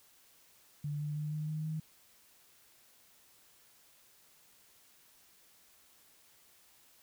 sine tone with pitch steps, 146.83 / 148.79 / 150.78 / 152.8 / 154.84 / 156.91 Hz, D3 / D3 / D3 / D#3 / D#3 / D#3, 0 / +23 / +46 / -31 / -8 / +15 cents, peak -34 dBFS, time 0.84-1.8 s, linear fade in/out 5 ms, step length 160 ms, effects white hiss -64 dBFS RMS until 7.02 s

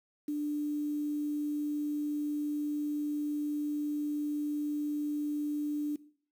sine tone with quantisation, 295.7 Hz, D4, 12 cents sharp, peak -30 dBFS, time 0.28-5.96 s, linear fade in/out 5 ms, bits 9, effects noise-tail reverb RT60 0.5 s tail -18 dB re dry

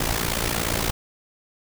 pink noise with amplitude modulation, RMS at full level -21 dBFS, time 0-0.91 s, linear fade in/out 5 ms, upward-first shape sine, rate 57.1 Hz, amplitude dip 80%, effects none

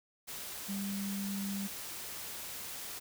sine tone in noise, 198.2 Hz, G3, 19 cents sharp, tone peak -35 dBFS, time 0.68-1.68 s, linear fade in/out 20 ms, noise white, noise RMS -43 dBFS, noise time 0.27-3 s, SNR +5 dB, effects none

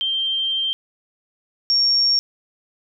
sine tone pair in turn, 3154 / 5526 Hz, G7 / F8, +10 / -19 cents, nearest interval minor seventh, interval 971 cents, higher second, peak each -19 / -14 dBFS, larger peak second, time 0.01-0.73 / 1.7-2.19 s, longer first, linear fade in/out 0 ms, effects none

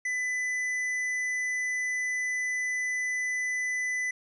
sine tone with hard clipping, 2000 Hz, B6, 21 cents sharp, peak -29 dBFS, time 0.05-4.11 s, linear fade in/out 5 ms, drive 7 dB, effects none

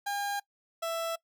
30% pulse tone pair in turn, 808 / 662.7 Hz, G#5 / E5, -48 / +9 cents, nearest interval minor third, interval 343 cents, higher first, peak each -28 dBFS, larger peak neither, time 0.06-0.4 / 0.82-1.16 s, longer neither, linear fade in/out 10 ms, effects noise-tail reverb RT60 0.1 s tail -22 dB re dry

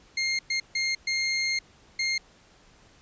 25% pulse tone bursts at uneven times, 2125 Hz, C7, 26 cents sharp, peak -21 dBFS, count 5, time 0.17-0.39 / 0.5-0.6 / 0.75-0.95 / 1.07-1.59 / 1.99-2.18 s, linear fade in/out 5 ms, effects pink hiss -57 dBFS RMS until 3.01 s + resampled to 16000 Hz

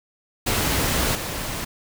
pink noise with level steps, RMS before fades -22 / -29 dBFS, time 0.46-1.65 s, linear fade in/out 10 ms, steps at 1.15 s, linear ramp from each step 2 ms, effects none

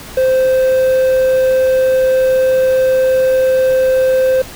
triangle tone with quantisation, 520 Hz, C5, 11 cents flat, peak -7 dBFS, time 0.17-4.42 s, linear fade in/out 5 ms, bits 6, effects pink hiss -32 dBFS RMS until 4.55 s

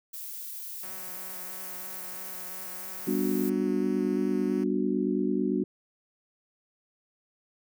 violet noise, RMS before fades -39 dBFS, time 0.13-3.5 s, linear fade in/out 10 ms
5% pulse tone with vibrato, 185 Hz, F#3, in tune, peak -35 dBFS, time 0.83-4.64 s, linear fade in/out 5 ms, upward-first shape square, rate 3 Hz, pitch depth 17 cents each way
sine chord, G major seventh, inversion none, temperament just, 196 / 245 / 294 / 367.5 Hz, G3 / B3 / D4 / F#4, 0 / -14 / +2 / -12 cents, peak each -30 dBFS, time 3.07-5.64 s, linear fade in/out 5 ms
effects none

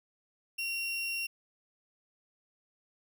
35% pulse tone, 2745 Hz, F7, 31 cents flat, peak -31 dBFS, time 0.58-1.27 s, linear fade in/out 10 ms, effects none

